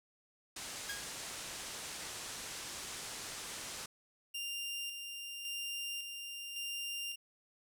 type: low-pass noise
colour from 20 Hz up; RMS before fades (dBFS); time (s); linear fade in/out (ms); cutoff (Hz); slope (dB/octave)
white; -45; 0.56-3.86; 5; 9300; 24
type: tone with exponential decay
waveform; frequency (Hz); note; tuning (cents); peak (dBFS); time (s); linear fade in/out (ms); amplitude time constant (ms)
sawtooth; 1640; G#6; -22; -34; 0.89-1.2; 5; 66
type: tone with tremolo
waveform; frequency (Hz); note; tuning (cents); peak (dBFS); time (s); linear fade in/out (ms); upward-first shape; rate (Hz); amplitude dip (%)
sawtooth; 2794; F7; 0; -35; 4.34-7.16; 10; square; 0.9; 40
effects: none